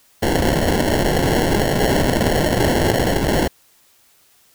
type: noise with sample-and-hold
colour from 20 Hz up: blue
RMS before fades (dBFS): -17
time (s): 0.22-3.48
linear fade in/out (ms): 10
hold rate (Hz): 1225
effects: white hiss -55 dBFS RMS until 4.54 s